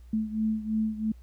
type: beating tone pair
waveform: sine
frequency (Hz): 217.3 / 220.3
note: A3 / A3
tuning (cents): -21 / +2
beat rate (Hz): 3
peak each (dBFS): -27 / -31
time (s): 0.13-1.12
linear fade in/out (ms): 5
effects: added 60 Hz sine -46 dBFS peak until 1.22 s + pink hiss -67 dBFS RMS until 1.22 s